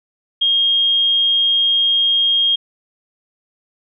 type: tone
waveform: sine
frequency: 3240 Hz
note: G#7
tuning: 43 cents flat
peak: -12 dBFS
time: 0.41-2.56 s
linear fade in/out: 10 ms
effects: none